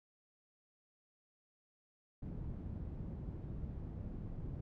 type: low-pass noise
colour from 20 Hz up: white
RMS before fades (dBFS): -44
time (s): 2.22-4.61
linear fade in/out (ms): 5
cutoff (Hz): 140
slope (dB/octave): 12
effects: none